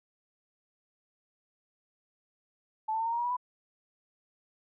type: tone with pitch steps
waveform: sine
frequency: 872 / 888.3 / 904.8 / 921.7 / 938.9 / 956.4 / 974.3 / 992.5 Hz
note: A5 / A5 / A5 / A#5 / A#5 / A#5 / B5 / B5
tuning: -16 / +16 / +48 / -20 / +12 / +44 / -24 / +8 cents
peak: -28 dBFS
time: 2.88-3.368 s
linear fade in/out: 10 ms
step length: 61 ms
effects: none